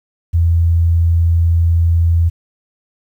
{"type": "tone", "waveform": "sine", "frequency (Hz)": 84, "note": "E2", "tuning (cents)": 33, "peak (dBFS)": -9, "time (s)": [0.33, 2.3], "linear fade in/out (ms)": 20, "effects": ["8-bit"]}